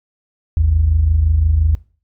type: tone pair together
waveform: sine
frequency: 54.05 / 79.8 Hz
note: A1 / D#2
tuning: -30 / +44 cents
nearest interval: perfect fifth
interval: 674 cents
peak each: -16 / -11 dBFS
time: 0.57-1.75 s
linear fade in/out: 0 ms
effects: noise-tail reverb RT60 0.4 s tail -21 dB re dry + tanh soft clip ceiling -4 dBFS